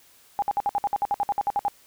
sine tone bursts, 814 Hz, G#5, 35 cents flat, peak -20 dBFS, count 15, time 0.39-1.682 s, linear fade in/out 0 ms, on 32 ms, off 58 ms, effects white hiss -56 dBFS RMS until 1.86 s

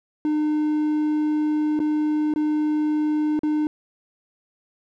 triangle tone with dropouts, 303.4 Hz, D#4, 44 cents flat, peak -17 dBFS, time 0.25-3.67 s, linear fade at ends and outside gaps 1 ms, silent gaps 1.792-1.801 / 2.338-2.36 / 3.392-3.433 s, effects none

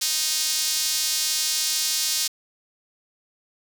sawtooth tone with high-pass filter, 311.1 Hz, D#4, in tune, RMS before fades -24 dBFS, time 0.01-2.28 s, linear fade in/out 10 ms, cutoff 4900 Hz, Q 1.5, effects 7-bit

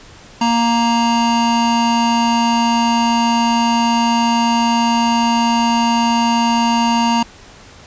square tone pair together, 233.7 / 934 Hz, A#3 / A#5, +5 / +3 cents, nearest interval 2 octaves, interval 2398 cents, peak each -16 / -16 dBFS, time 0.41-7.23 s, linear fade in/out 5 ms, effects pink hiss -41 dBFS RMS until 7.86 s + resampled to 16000 Hz

